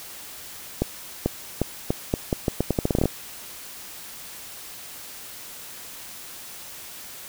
accelerating click train, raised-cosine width 2 ms, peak -7 dBFS, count 17, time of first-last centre 0.82-3.056 s, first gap 440 ms, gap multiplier 0.81, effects white hiss -40 dBFS RMS until 7.28 s

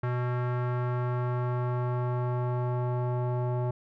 square tone with low-pass filter sweep, 123.47 Hz, B2, in tune, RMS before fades -29 dBFS, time 0.03-3.71 s, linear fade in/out 5 ms, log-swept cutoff 1500 to 810 Hz, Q 1.8, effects none

